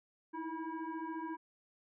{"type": "tone with frequency modulation", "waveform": "sine", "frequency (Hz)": 329.6, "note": "E4", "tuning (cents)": 0, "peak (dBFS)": -38, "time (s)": [0.33, 1.37], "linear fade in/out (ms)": 20, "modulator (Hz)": 645, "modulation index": 1.4, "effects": []}